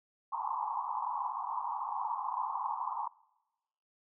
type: band-pass noise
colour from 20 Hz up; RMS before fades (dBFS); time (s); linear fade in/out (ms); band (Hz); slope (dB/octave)
white; -36; 0.32-3.08; 10; 810 to 1100; 96
effects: noise-tail reverb RT60 1.0 s tail -23 dB re dry